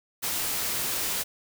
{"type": "noise", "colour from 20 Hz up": "white", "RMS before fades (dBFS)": -29, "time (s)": [0.22, 1.24], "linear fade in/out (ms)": 20, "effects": []}